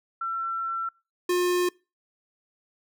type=tone pair in turn; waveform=sine / square; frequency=1348 / 357 Hz; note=E6 / F4; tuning=+38 / +38 cents; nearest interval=octave + major seventh; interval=2300 cents; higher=first; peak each=-27 / -22 dBFS; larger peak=second; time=0.21-0.89 / 1.29-1.69 s; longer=first; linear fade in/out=5 ms; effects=noise-tail reverb RT60 0.3 s tail -25 dB re dry